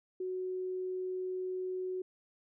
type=tone; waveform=sine; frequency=370 Hz; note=F#4; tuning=in tune; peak=-34 dBFS; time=0.2-2.02 s; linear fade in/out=5 ms; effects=none